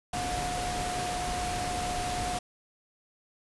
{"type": "tone in noise", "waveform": "sine", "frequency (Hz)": 720, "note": "F#5", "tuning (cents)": -47, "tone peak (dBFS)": -32, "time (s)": [0.13, 2.39], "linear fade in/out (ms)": 5, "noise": "pink", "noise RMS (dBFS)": -34, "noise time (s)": [0.13, 2.39], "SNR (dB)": -1, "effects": ["resampled to 24000 Hz"]}